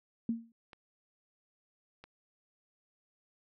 sine tone with exponential decay, 229.9 Hz, A#3, 24 cents flat, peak -26 dBFS, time 0.29-0.52 s, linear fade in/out 2 ms, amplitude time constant 48 ms
clicks, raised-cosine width 0.3 ms, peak -34 dBFS, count 2, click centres 0.732 / 2.04 s
effects none

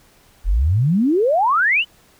sine exponential sweep, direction up, 38.89 to 3102 Hz, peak -13 dBFS, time 0.44-1.85 s, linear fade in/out 50 ms, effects pink hiss -53 dBFS RMS until 2.19 s

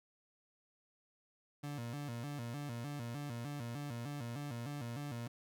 30% pulse tone with vibrato, 130.81 Hz, C3, in tune, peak -38 dBFS, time 1.63-5.28 s, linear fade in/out 10 ms, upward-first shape square, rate 3.3 Hz, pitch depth 180 cents each way, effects none

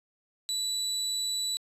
30% pulse tone, 3951 Hz, B7, in tune, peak -26 dBFS, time 0.49-1.57 s, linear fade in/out 0 ms, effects resampled to 32000 Hz

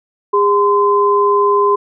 sine tone pair together, 406.6 / 1028 Hz, G#4 / C6, -37 / -31 cents, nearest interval octave + major third, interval 1606 cents, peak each -12 dBFS, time 0.33-1.76 s, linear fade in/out 10 ms, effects none

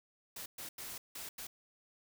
white noise bursts at uneven times, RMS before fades -45 dBFS, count 5, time 0.36-0.46 / 0.58-0.69 / 0.78-0.98 / 1.15-1.29 / 1.38-1.47 s, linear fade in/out 5 ms, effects none

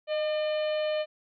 harmonic tone with a mistuned harmonic, 602 Hz, D5, 43 cents sharp, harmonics 1 / 2 / 3 / 4 / 5 / 6 / 7, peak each -26 / -44 / -42 / -42 / -41 / -52 / -47 dBFS, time 0.07-1.06 s, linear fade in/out 50 ms, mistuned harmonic 1, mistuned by +34 cents, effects none

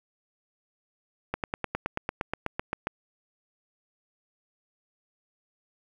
slowing click train, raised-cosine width 0.5 ms, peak -13 dBFS, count 14, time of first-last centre 1.34-2.871 s, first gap 98 ms, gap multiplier 1.03, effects 8-bit

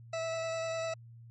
40% pulse tone with vibrato, 654 Hz, E5, 14 cents flat, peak -32 dBFS, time 0.13-0.94 s, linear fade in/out 5 ms, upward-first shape square, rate 10 Hz, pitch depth 8 cents each way, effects added 116 Hz sine -49 dBFS peak until 1.3 s + MP3 32 kbps

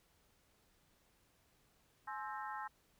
harmonic tone with a mistuned harmonic, 263.5 Hz, C4, 12 cents sharp, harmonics 3 / 4 / 5 / 6 / 7, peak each -45 / -47 / -48 / -51 / -52 dBFS, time 2.07-2.68 s, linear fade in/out 10 ms, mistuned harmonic 3, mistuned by +120 cents, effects pink hiss -73 dBFS RMS until 2.99 s

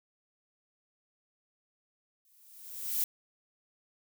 violet noise with exponential growth, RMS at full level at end -28 dBFS, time 2.25-3.04 s, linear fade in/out 1 ms, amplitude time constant 170 ms, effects none

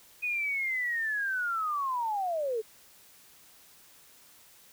sine linear sweep, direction down, 2500 to 420 Hz, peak -28 dBFS, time 0.22-2.62 s, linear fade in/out 20 ms, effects white hiss -57 dBFS RMS until 4.72 s

